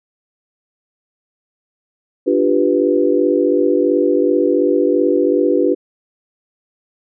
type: chord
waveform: sine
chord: G dominant seventh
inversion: second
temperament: equal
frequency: 293.7 / 349.2 / 392 / 493.9 Hz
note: D4 / F4 / G4 / B4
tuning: 0 / 0 / 0 / 0 cents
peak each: -17 dBFS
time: 2.26-5.75 s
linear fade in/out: 20 ms
effects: none